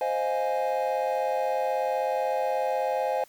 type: chord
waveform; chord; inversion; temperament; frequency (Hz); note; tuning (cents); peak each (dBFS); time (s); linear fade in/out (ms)
triangle; F minor seventh; second; equal; 523.3 / 622.3 / 698.5 / 830.6; C5 / Eb5 / F5 / Ab5; 0 / 0 / 0 / 0; -26 / -29 / -30 / -27; 0.01-3.24; 2
effects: tanh soft clip ceiling -13 dBFS + white hiss -57 dBFS RMS until 3.28 s